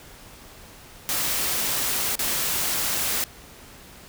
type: noise with dropouts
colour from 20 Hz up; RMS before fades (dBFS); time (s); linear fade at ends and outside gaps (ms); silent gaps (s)
white; -25; 1.09-3.24; 0; 2.154-2.192
effects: pink hiss -46 dBFS RMS until 4.08 s